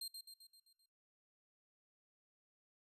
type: tone with echo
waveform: sawtooth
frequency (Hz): 4186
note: C8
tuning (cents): 0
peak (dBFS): -40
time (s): 0.01-0.08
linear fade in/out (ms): 5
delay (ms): 130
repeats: 6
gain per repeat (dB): -5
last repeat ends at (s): 0.86
effects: noise-tail reverb RT60 0.7 s tail -25 dB re dry + resampled to 32000 Hz